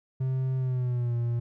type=tone with pitch glide; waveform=triangle; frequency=130.81 to 118.58 Hz; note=C3 to A#2; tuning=0 to +30 cents; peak=-23 dBFS; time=0.2-1.4 s; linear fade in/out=10 ms; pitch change=-170 cents; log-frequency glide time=0.57-1.15 s; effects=none